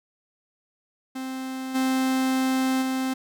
45% pulse tone with level steps, 261.6 Hz, C4, in tune, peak -30 / -21 / -24 dBFS, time 1.15-3.14 s, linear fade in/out 10 ms, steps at 1.74 / 2.81 s, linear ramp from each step 20 ms, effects none

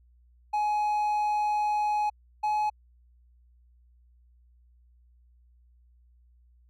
triangle tone pair in turn, 840 / 846.3 Hz, G#5 / G#5, +19 / +32 cents, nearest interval unison, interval 13 cents, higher second, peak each -22 dBFS, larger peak neither, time 0.53-2.1 / 2.43-2.7 s, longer first, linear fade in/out 10 ms, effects added 60 Hz sine -57 dBFS peak until 6.69 s

